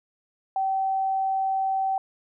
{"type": "tone", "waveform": "sine", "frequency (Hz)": 770, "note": "G5", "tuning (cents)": -31, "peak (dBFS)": -22, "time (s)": [0.56, 1.98], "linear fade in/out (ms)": 2, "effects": []}